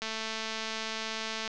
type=click train; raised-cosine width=0.2 ms; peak=-18 dBFS; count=323; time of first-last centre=0.02-1.477 s; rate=221 Hz; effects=resampled to 16000 Hz + 8-bit